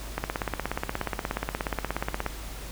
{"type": "click train", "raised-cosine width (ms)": 0.5, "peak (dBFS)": -12, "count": 36, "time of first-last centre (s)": [0.18, 2.263], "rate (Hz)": 16.8, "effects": ["added 50 Hz sine -38 dBFS peak until 2.71 s", "pink hiss -42 dBFS RMS until 2.71 s"]}